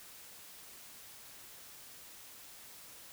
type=silence; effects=white hiss -53 dBFS RMS until 3.12 s